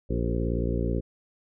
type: harmonic tone with a mistuned harmonic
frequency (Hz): 58.27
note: A#1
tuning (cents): 0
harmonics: 1 / 2 / 3 / 4 / 5 / 6 / 7 / 8 / 9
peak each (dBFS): -28 / -31 / -33 / -34 / -35 / -36 / -36 / -37 / -38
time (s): 0.09-1.01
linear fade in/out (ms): 20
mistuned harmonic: 7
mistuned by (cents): -30
effects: none